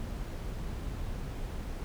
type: noise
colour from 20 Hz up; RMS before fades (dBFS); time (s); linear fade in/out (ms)
brown; -37; 0-1.84; 0
effects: none